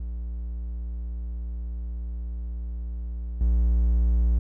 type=tone with level steps; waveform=triangle; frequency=58.27 Hz; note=A#1; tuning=in tune; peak=-27 / -16 dBFS; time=0-4.39 s; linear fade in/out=5 ms; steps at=3.41 s; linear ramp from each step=2 ms; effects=none